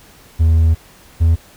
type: tone pair in turn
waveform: triangle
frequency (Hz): 81 / 82.32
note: E2 / E2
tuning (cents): -30 / -2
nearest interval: unison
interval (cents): 28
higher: second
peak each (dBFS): -6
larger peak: neither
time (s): 0.39-0.75 / 1.2-1.36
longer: first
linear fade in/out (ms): 20
effects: tanh soft clip ceiling -2 dBFS + pink hiss -45 dBFS RMS until 1.56 s

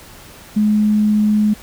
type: tone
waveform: sine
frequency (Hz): 211.5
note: G#3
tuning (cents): +32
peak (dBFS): -11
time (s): 0.56-1.54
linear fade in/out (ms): 10
effects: pink hiss -40 dBFS RMS until 1.62 s

